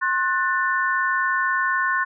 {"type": "chord", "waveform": "sine", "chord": "F# diminished", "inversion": "second", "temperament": "just", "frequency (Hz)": [1065.6, 1480, 1776], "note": ["C6", "F#6", "A6"], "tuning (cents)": [31, 0, 16], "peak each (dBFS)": [-23, -23, -24], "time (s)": [0.01, 2.05], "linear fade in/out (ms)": 20, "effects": []}